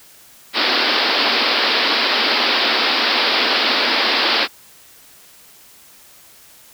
white band-pass noise, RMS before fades -17 dBFS, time 0.53-4.48 s, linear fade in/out 50 ms, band 220 to 5000 Hz, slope 96 dB/octave, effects white hiss -46 dBFS RMS until 6.73 s

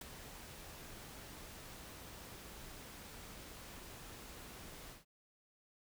pink noise with ADSR envelope, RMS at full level -44 dBFS, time 0.01-5.05 s, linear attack 4 ms, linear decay 15 ms, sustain -8 dB, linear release 150 ms, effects none

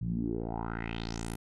10% pulse tone with low-pass filter sweep, 56.6 Hz, A1, 50 cents sharp, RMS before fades -35 dBFS, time 0.01-1.36 s, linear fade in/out 10 ms, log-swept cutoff 130 to 12000 Hz, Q 4.3, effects none

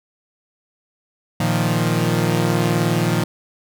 sawtooth chord, Bb suspended fourth, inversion none, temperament equal, 116.54 / 155.56 / 174.61 Hz, Bb2 / Eb3 / F3, 0 / 0 / 0 cents, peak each -17 dBFS, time 1.4-3.24 s, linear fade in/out 5 ms, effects none

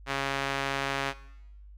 sawtooth tone with band-pass filter, 137.5 Hz, C#3, 14 cents flat, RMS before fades -31 dBFS, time 0.06-1.14 s, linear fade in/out 50 ms, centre 1900 Hz, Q 0.81, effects noise-tail reverb RT60 0.9 s tail -18 dB re dry + added 50 Hz sine -46 dBFS peak until 1.77 s

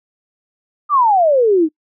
sine exponential sweep, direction down, 1233 to 299.4 Hz, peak -9 dBFS, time 0.89-1.69 s, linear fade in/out 50 ms, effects noise-tail reverb RT60 0.1 s tail -26 dB re dry

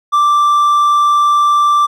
triangle tone, 1174.7 Hz, D6, in tune, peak -6 dBFS, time 0.12-1.87 s, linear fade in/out 20 ms, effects none

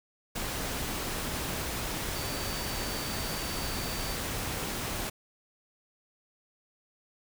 sine tone in noise, 4590 Hz, D8, 40 cents flat, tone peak -42 dBFS, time 2.15-4.16 s, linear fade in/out 10 ms, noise pink, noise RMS -34 dBFS, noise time 0.35-5.1 s, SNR -11 dB, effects none

